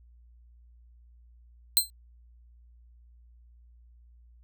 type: tone with exponential decay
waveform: 10% pulse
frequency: 4115 Hz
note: C8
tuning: 30 cents flat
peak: -8 dBFS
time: 1.77-1.9 s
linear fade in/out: 0 ms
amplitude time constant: 27 ms
effects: added 59 Hz sine -53 dBFS peak until 4.43 s